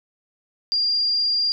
sine tone, 4792 Hz, D8, 34 cents sharp, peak -18 dBFS, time 0.72-1.52 s, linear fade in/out 0 ms, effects none

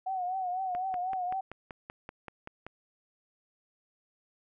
sine tone with vibrato, 740 Hz, F#5, in tune, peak -30 dBFS, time 0.06-1.41 s, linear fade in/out 10 ms, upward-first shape triangle, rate 4 Hz, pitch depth 81 cents each way
click train, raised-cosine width 0.5 ms, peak -26 dBFS, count 11, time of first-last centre 0.75-2.666 s, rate 5.22 Hz
effects none

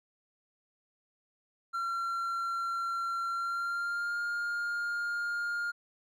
triangle tone with pitch glide, 1367 to 1411.9 Hz, F6 to F6, -37 to +18 cents, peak -29 dBFS, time 1.73-5.72 s, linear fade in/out 20 ms, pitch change +55 cents, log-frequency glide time 3.29-4.2 s, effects none

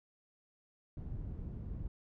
white low-pass noise, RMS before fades -42 dBFS, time 0.97-1.88 s, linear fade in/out 2 ms, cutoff 100 Hz, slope 12 dB/octave, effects none

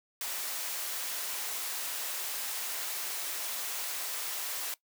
white high-pass noise, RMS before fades -36 dBFS, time 0.21-4.74 s, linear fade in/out 2 ms, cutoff 520 Hz, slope 12 dB/octave, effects noise-tail reverb RT60 0.1 s tail -19 dB re dry

